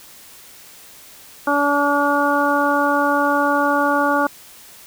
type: harmonic tone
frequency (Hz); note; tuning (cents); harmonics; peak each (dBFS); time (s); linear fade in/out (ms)
286.9; D4; -40; 1 / 2 / 3 / 4 / 5; -21 / -21 / -21 / -21 / -21; 1.47-4.27; 5
effects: white hiss -43 dBFS RMS until 4.86 s